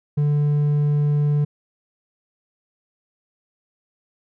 sine tone with hard clipping, 146.83 Hz, D3, in tune, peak -17 dBFS, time 0.17-1.45 s, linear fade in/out 10 ms, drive 3 dB, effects none

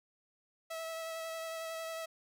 sawtooth tone with vibrato, 651 Hz, E5, 22 cents flat, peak -35 dBFS, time 0.7-2.06 s, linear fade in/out 10 ms, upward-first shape sine, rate 11 Hz, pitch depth 14 cents each way, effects none

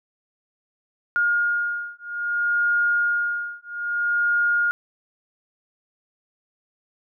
sine beating tone pair, 1422 / 1422.61 Hz, F6 / F6, +31 / +32 cents, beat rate 0.61 Hz, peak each -23 dBFS, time 1.16-4.71 s, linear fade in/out 0 ms, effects none

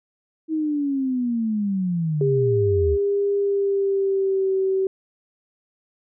sine linear sweep, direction down, 321 to 69.3 Hz, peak -20 dBFS, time 0.48-2.98 s, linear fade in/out 50 ms
sine tone with pitch glide, 402.3 to 382.6 Hz, G4 to G4, +45 to -42 cents, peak -18 dBFS, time 2.21-4.87 s, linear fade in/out 2 ms, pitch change -87 cents, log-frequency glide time 3.37-4.53 s
effects none

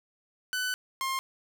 sawtooth tone pair in turn, 1500 / 1063.1 Hz, F#6 / C6, +23 / +27 cents, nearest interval tritone, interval 596 cents, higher first, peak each -25 dBFS, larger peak neither, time 0.53-0.74 / 1.01-1.19 s, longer first, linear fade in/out 0 ms, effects none

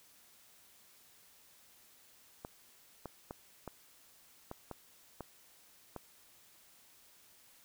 clicks, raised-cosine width 1 ms, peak -28 dBFS, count 8, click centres 2.449 / 3.057 / 3.309 / 3.677 / 4.514 / 4.713 / 5.207 / 5.963 s, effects white hiss -63 dBFS RMS until 7.64 s

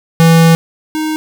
square tone pair in turn, 164.81 / 311.1 Hz, E3 / D#4, 0 / 0 cents, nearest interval major seventh, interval 1100 cents, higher second, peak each -5 / -15 dBFS, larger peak first, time 0.2-0.55 / 0.95-1.16 s, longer first, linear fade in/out 0 ms, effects none

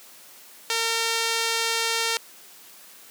sawtooth tone with band-pass filter, 456.5 Hz, A#4, 36 cents flat, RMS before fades -25 dBFS, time 0.7-2.17 s, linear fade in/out 0 ms, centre 4800 Hz, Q 0.72, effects white hiss -48 dBFS RMS until 3.1 s + high-pass 200 Hz 12 dB/octave

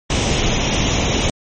pink noise with comb filter, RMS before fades -17 dBFS, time 0.1-1.3 s, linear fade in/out 2 ms, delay 0.33 ms, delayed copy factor +0.5, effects MP3 32 kbps

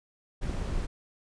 brown noise, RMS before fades -31 dBFS, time 0.41-0.87 s, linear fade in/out 20 ms
click, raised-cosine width 3 ms, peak -24 dBFS, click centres 0.496 s
effects resampled to 22050 Hz

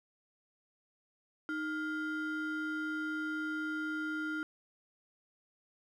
triangle ring-modulated tone, 858 Hz, A5, 44 cents flat, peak -29 dBFS, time 1.49-4.43 s, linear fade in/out 0 ms, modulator 548 Hz, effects none

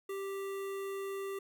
square tone with notch filter, 392 Hz, G4, in tune, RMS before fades -39 dBFS, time 0.09-1.39 s, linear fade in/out 5 ms, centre 4900 Hz, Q 1.2, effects none

